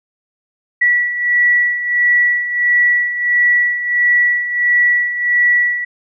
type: beating tone pair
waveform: sine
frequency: 1944 / 1945.5 Hz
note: B6 / B6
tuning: -28 / -27 cents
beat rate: 1.5 Hz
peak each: -18 / -12 dBFS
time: 0.81-5.85 s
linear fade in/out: 10 ms
effects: none